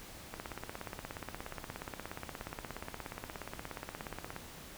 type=click train; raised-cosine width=0.5 ms; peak=-25 dBFS; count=69; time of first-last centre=0.34-4.364 s; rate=16.9 Hz; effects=pink hiss -50 dBFS RMS until 4.77 s